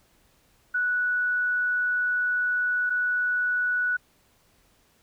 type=tone pair in turn; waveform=sine; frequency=1475 / 1475 Hz; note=F#6 / F#6; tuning=-6 / -6 cents; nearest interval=unison; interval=0 cents; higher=neither; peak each=-22 dBFS; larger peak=neither; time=0.74-2.9 / 2.9-3.97 s; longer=first; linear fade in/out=10 ms; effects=pink hiss -63 dBFS RMS until 5.02 s